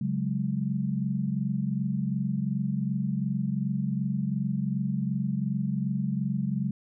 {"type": "chord", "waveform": "sine", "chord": "C# suspended fourth", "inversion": "none", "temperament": "equal", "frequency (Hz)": [138.59, 185, 207.7], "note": ["C#3", "F#3", "G#3"], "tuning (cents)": [0, 0, 0], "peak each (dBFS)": -30, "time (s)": [0.01, 6.71], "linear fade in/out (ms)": 5, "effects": []}